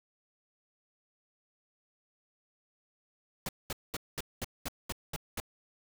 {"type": "noise bursts", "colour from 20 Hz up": "pink", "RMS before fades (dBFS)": -36, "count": 9, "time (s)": [3.46, 5.401], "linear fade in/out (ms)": 2, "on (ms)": 29, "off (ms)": 210, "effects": []}